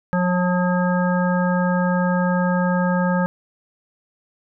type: harmonic tone with a mistuned harmonic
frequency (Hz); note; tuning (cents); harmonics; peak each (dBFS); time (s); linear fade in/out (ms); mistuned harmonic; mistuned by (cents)
180; F#3; -47; 1 / 3 / 5 / 7 / 9; -18 / -24 / -26 / -29 / -28; 0.13-3.26; 0; 5; -22
effects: none